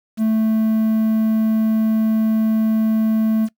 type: tone with quantisation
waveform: triangle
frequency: 220 Hz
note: A3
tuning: in tune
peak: -12 dBFS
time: 0.17-3.49 s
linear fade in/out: 50 ms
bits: 7
effects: noise-tail reverb RT60 0.1 s tail -21 dB re dry